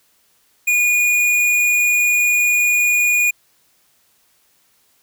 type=tone with hard clipping; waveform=sine; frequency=2445 Hz; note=D#7; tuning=31 cents flat; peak=-14 dBFS; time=0.67-3.31 s; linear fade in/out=10 ms; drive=14 dB; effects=white hiss -59 dBFS RMS until 5.02 s